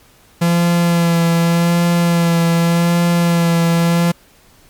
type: tone with vibrato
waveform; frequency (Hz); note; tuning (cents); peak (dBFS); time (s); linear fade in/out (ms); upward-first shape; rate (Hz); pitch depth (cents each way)
45% pulse; 170; F3; -46; -11; 0.41-4.12; 10; sine; 0.85; 21
effects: pink hiss -49 dBFS RMS until 4.69 s + MP3 96 kbps